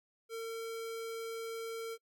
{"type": "tone", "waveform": "square", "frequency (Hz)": 454.3, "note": "A#4", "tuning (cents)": -45, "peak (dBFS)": -39, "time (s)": [0.29, 1.98], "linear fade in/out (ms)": 50, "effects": ["noise-tail reverb RT60 0.1 s tail -24 dB re dry"]}